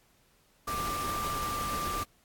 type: tone in noise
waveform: sine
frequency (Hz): 1183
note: D6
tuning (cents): +12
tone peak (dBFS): -32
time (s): 0.67-2.04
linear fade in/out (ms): 10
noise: pink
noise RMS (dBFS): -37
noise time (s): 0.67-2.04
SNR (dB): +2
effects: pink hiss -66 dBFS RMS until 2.24 s + AAC 64 kbps